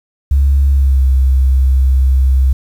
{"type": "tone with pitch glide", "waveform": "sine", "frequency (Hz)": [69.3, 65.9], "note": ["C#2", "C2"], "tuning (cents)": [0, 13], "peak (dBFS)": -6, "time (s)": [0.31, 2.53], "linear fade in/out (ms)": 5, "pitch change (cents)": -87, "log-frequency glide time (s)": [0.7, 1.06], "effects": ["tanh soft clip ceiling -3 dBFS", "7-bit"]}